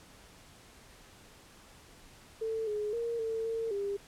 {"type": "tone with pitch steps", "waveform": "sine", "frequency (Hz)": [445.5, 420, 466.5, 448.4, 453.3, 401], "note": ["A4", "G#4", "A#4", "A4", "A#4", "G4"], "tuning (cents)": [22, 19, 1, 33, -48, 39], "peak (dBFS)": -31, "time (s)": [2.41, 3.97], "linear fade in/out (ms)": 10, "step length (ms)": 260, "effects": ["pink hiss -56 dBFS RMS until 4.07 s", "low-pass 11000 Hz 12 dB/octave"]}